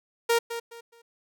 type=tone with echo; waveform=sawtooth; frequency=466.2 Hz; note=A#4; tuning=in tune; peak=-16 dBFS; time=0.29-0.39 s; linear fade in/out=10 ms; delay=210 ms; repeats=3; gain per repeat=-11 dB; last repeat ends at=1.02 s; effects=none